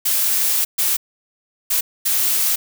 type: noise bursts at uneven times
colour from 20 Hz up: blue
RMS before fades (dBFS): -18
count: 4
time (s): 0.05-0.65 / 0.78-0.97 / 1.7-1.81 / 2.05-2.56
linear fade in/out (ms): 10
effects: none